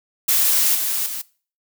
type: noise with level steps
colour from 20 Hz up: blue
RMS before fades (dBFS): -17 / -22 / -28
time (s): 0.28-1.22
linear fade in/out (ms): 10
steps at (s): 0.75 / 1.06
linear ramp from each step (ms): 2
effects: noise-tail reverb RT60 0.4 s tail -21 dB re dry